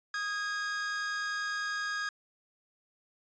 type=tone pair together; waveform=45% pulse; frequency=1244.5 / 1642.6 Hz; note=D#6 / G#6; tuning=0 / -20 cents; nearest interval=perfect fourth; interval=480 cents; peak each=-38 / -33 dBFS; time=0.14-2.09 s; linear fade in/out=2 ms; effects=resampled to 16000 Hz